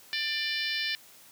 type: harmonic tone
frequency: 593 Hz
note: D5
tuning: 17 cents sharp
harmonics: 3 / 4 / 5 / 6 / 7 / 8 / 9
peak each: -34 / -35 / -36 / -37 / -37 / -38 / -39 dBFS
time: 0.13-0.95 s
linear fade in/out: 0 ms
effects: white hiss -54 dBFS RMS until 1.31 s + high-pass 80 Hz 12 dB/octave